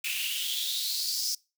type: noise with high-pass filter sweep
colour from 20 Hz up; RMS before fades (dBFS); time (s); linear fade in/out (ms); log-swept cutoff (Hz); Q
white; -31; 0.04-1.35; 5; 2500 to 5400; 6.5
effects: noise-tail reverb RT60 0.3 s tail -25 dB re dry